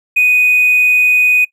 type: tone with hard clipping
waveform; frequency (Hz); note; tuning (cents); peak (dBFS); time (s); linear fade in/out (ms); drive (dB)
triangle; 2489; D#7; 0; -8; 0.16-1.45; 10; 4
effects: noise-tail reverb RT60 0.1 s tail -21 dB re dry